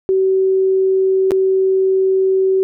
sine tone with dropouts, 380.8 Hz, F#4, 50 cents sharp, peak -11 dBFS, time 0.09-2.63 s, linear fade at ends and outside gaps 0 ms, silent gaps 1.308-1.318 s, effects none

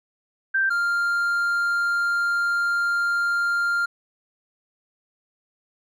sine / triangle tone pair in turn, 1568 / 1396.9 Hz, G6 / F6, 0 / 0 cents, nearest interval major second, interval 200 cents, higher first, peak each -18 dBFS, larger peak neither, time 0.54-0.7 / 0.7-3.86 s, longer second, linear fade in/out 10 ms, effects none

